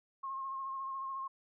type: tone with vibrato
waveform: sine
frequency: 1074 Hz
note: C6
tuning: 45 cents sharp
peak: -37 dBFS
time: 0.23-1.28 s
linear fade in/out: 10 ms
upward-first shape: sine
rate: 14 Hz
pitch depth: 26 cents each way
effects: none